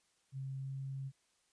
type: tone with pitch glide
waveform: sine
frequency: 134.4 to 135.33 Hz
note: C3 to C#3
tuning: +47 to -41 cents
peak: -39 dBFS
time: 0.32-1.12 s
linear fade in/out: 50 ms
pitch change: +12 cents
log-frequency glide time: 0.58-0.72 s
effects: white hiss -75 dBFS RMS until 1.52 s + resampled to 22050 Hz